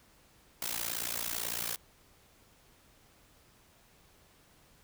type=noise with amplitude modulation; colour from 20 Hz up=white; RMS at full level=-32 dBFS; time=0.62-1.76 s; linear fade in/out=2 ms; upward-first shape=sine; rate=58 Hz; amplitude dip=90%; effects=pink hiss -63 dBFS RMS until 4.83 s